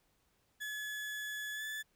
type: tone with pitch glide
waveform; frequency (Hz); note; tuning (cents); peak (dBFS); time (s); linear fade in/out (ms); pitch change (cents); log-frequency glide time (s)
35% pulse; 1708 to 1736.9; G#6 to A6; +48 to -23; -37; 0.6-1.83; 20; +29; 1.54-1.63
effects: pink hiss -75 dBFS RMS until 1.95 s